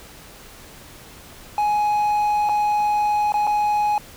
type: tone with dropouts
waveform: triangle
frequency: 836 Hz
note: G#5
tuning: 11 cents sharp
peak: -15 dBFS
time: 1.58-3.98 s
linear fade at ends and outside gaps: 1 ms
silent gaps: 2.49-2.494 / 3.321-3.341 / 3.469-3.474 s
effects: pink hiss -43 dBFS RMS until 4.16 s